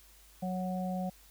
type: harmonic tone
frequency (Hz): 184.3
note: F#3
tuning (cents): -7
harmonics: 1 / 3 / 4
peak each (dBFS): -33 / -41 / -39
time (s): 0.42-1.1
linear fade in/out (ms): 10
effects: added 50 Hz sine -60 dBFS peak until 1.3 s + white hiss -60 dBFS RMS until 1.3 s